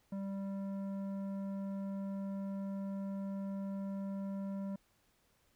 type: tone with tanh clipping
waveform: triangle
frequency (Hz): 196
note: G3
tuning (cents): 0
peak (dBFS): -39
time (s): 0.12-4.76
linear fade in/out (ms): 5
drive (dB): 15
effects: pink hiss -73 dBFS RMS until 5.55 s

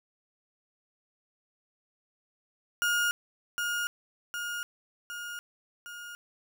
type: tone with echo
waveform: 35% pulse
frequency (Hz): 1427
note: F6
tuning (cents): +37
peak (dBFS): -23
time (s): 2.82-3.11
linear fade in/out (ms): 0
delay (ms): 760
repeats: 4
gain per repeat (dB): -4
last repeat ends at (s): 6.15
effects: none

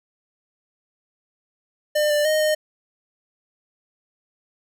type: tone with pitch steps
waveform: square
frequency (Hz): 601 / 592 / 619 / 614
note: D5 / D5 / D#5 / D#5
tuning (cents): +40 / +14 / -9 / -23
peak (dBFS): -18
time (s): 1.95-2.55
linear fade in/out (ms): 10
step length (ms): 150
effects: none

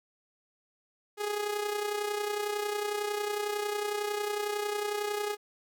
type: tone with amplitude modulation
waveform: sawtooth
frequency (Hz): 415.3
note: G#4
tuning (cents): 0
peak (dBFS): -24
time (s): 1.17-5.37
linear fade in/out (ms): 50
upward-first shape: sine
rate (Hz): 31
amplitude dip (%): 55
effects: none

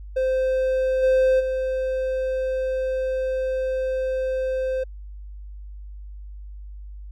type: tone with level steps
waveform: triangle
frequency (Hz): 520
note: C5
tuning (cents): -11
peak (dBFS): -17 / -13 / -20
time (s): 0.16-4.84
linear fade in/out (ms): 10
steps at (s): 1.02 / 1.39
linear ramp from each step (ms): 20
effects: added 50 Hz sine -35 dBFS peak until 7.11 s

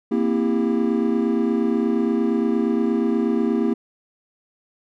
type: chord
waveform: triangle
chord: C dominant seventh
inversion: third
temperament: equal with one note detuned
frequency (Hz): 233.1 / 261.6 / 329.6 / 398.8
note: Bb3 / C4 / E4 / G4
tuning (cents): 0 / 0 / 0 / +30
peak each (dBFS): -19 / -23 / -22 / -23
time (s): 0.11-3.74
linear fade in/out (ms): 10
effects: none

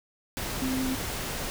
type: tone in noise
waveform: sine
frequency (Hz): 260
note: C4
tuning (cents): -11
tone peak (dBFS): -27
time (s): 0.62-0.95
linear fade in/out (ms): 0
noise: pink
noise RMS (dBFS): -33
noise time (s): 0.37-1.5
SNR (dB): +3
effects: none

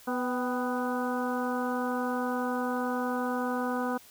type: harmonic tone with a mistuned harmonic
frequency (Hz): 248.3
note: B3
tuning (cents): +9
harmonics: 1 / 2 / 3 / 4 / 5 / 6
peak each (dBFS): -31 / -34 / -36 / -37 / -38 / -39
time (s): 0.07-3.98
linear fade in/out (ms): 10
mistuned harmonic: 3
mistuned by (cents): +47
effects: white hiss -54 dBFS RMS until 4.1 s

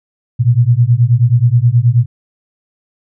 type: beating tone pair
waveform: sine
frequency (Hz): 115.5 / 124.9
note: A#2 / B2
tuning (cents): -16 / +20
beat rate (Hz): 9.4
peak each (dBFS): -10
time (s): 0.39-2.06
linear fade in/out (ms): 20
effects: none

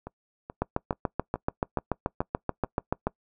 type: two click trains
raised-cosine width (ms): 1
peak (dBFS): -23 / -11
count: 8 / 18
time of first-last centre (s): 0.07-3.074 / 0.62-3.07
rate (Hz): 2.33 / 6.94
effects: noise-tail reverb RT60 0.1 s tail -24 dB re dry

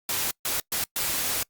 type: noise bursts at uneven times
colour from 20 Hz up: white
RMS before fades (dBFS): -27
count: 4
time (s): 0.09-0.31 / 0.45-0.6 / 0.72-0.84 / 0.96-1.43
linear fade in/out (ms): 2
effects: noise-tail reverb RT60 0.1 s tail -26 dB re dry + Opus 48 kbps

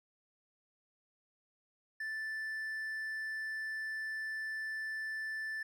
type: tone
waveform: triangle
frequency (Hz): 1760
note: A6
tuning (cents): 0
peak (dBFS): -35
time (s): 2-5.63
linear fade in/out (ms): 5
effects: none

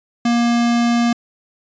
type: tone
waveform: square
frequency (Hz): 236.5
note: A#3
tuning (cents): +25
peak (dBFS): -14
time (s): 0.25-1.13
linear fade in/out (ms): 5
effects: resampled to 16000 Hz

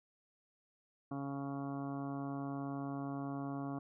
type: harmonic tone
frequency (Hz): 139.2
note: C#3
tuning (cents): +8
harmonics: 1 / 2 / 3 / 4 / 5 / 6 / 7 / 8 / 9 / 10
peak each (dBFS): -44 / -40 / -53 / -54 / -48 / -54 / -58 / -51 / -61 / -59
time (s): 1.11-3.79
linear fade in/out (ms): 5
effects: none

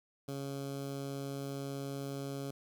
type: tone with notch filter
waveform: 15% pulse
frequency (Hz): 138.59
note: C#3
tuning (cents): 0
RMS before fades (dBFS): -40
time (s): 0.28-2.51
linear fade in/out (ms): 5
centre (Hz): 1900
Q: 0.92
effects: none

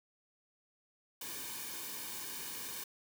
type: noise with comb filter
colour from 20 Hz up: white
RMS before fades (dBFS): -43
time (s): 1.21-2.84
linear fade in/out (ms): 5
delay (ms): 1.5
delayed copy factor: -0.7
effects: none

